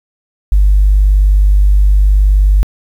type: tone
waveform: sine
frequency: 49.59 Hz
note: G1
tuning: 21 cents sharp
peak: -4 dBFS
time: 0.52-2.63 s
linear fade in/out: 0 ms
effects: tanh soft clip ceiling 0 dBFS + 7-bit